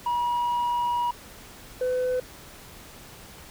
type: tone pair in turn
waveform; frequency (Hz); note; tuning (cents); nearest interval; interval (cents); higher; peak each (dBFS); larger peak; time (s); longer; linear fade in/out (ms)
sine; 962 / 504.6; B5 / B4; -46 / +37; major seventh; 1117; first; -20; neither; 0.06-1.11 / 1.81-2.2; first; 5
effects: tanh soft clip ceiling -22 dBFS + pink hiss -46 dBFS RMS until 3.5 s